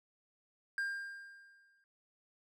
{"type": "tone with exponential decay", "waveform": "triangle", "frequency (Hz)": 1600, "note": "G6", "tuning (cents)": 35, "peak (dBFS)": -30, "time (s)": [0.78, 1.84], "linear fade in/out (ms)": 1, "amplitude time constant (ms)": 230, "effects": []}